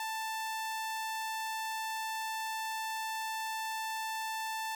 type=tone; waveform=sawtooth; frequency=884 Hz; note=A5; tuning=8 cents sharp; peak=-31 dBFS; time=0-4.75 s; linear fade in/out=2 ms; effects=none